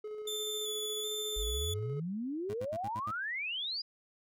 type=tone with tremolo; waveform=triangle; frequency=425.5 Hz; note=G#4; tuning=42 cents sharp; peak=-36 dBFS; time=0.04-2 s; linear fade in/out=5 ms; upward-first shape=square; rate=14 Hz; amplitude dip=25%
type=tone with vibrato; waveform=sawtooth; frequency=3497 Hz; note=A7; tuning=11 cents flat; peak=-33 dBFS; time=0.27-1.74 s; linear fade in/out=5 ms; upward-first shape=square; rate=1.3 Hz; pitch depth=27 cents each way
type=exponential sweep; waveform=sine; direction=up; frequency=46.25 to 4991 Hz; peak=-34 dBFS; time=1.36-3.82 s; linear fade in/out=10 ms
type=tone bursts; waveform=25% pulse; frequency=107.5 Hz; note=A2; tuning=40 cents flat; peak=-37 dBFS; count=6; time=2.49-3.115 s; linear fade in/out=10 ms; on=50 ms; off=65 ms
effects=none